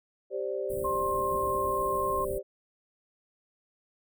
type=chord; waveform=sine; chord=G suspended fourth; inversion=none; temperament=equal; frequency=392 / 523.3 / 587.3 Hz; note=G4 / C5 / D5; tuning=0 / 0 / 0 cents; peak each=-33 / -34 / -35 dBFS; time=0.3-2.43 s; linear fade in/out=50 ms
type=band-stop noise; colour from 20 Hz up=pink; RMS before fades=-41 dBFS; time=0.69-2.39 s; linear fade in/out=20 ms; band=390 to 8200 Hz; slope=96 dB/octave
type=tone; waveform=sine; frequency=1061 Hz; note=C6; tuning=24 cents sharp; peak=-28 dBFS; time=0.84-2.25 s; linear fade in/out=10 ms
effects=none